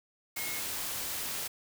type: tone in noise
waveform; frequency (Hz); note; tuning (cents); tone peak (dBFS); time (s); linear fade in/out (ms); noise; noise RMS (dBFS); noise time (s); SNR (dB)
sine; 2164; C#7; -42; -40; 0.36-0.6; 10; white; -36; 0.36-1.48; -7
effects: none